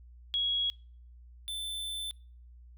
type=tone pair in turn; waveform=sine / square; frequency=3322 / 3531 Hz; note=G#7 / A7; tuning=0 / +5 cents; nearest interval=minor second; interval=105 cents; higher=second; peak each=-27 / -35 dBFS; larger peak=first; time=0.34-0.7 / 1.48-2.11 s; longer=second; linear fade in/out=0 ms; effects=noise-tail reverb RT60 0.5 s tail -26 dB re dry + added 60 Hz sine -50 dBFS peak until 2.77 s